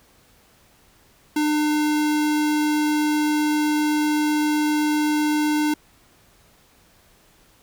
square tone, 301.3 Hz, D4, 44 cents sharp, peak -19 dBFS, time 1.36-5.74 s, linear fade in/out 5 ms, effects pink hiss -56 dBFS RMS until 7.62 s

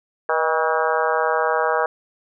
harmonic tone with a mistuned harmonic, 160.6 Hz, E3, 45 cents flat, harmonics 3 / 4 / 5 / 6 / 7 / 8 / 9 / 10, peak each -23 / -24 / -25 / -26 / -26 / -27 / -28 / -28 dBFS, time 0.29-1.86 s, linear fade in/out 2 ms, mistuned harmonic 4, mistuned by -48 cents, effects none

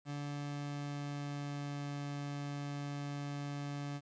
30% pulse tone with pitch glide, 144.4 to 143.32 Hz, D3 to D3, -29 to -42 cents, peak -36 dBFS, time 0.05-4.01 s, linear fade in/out 50 ms, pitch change -13 cents, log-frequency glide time 0.29-1.96 s, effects resampled to 16000 Hz + 11-bit

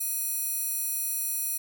square tone with high-pass filter, 838 Hz, G#5, 15 cents sharp, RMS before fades -30 dBFS, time 0-1.58 s, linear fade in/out 10 ms, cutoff 11000 Hz, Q 1.3, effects none

